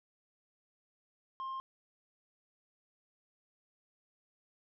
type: tone with tanh clipping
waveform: triangle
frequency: 1060 Hz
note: C6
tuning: 22 cents sharp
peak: -38 dBFS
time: 1.4-1.6 s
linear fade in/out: 0 ms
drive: 7 dB
effects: none